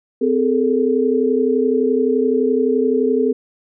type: tone cluster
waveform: sine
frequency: 256.3 / 417.4 / 449.1 Hz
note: C4 / G#4 / A4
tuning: -36 / +9 / +35 cents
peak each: -18 dBFS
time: 0.21-3.33 s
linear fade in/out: 10 ms
effects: none